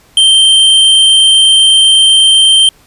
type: tone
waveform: square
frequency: 3136 Hz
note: G7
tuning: in tune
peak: -4 dBFS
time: 0.17-2.69 s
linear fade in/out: 2 ms
effects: pink hiss -46 dBFS RMS until 2.86 s + resampled to 32000 Hz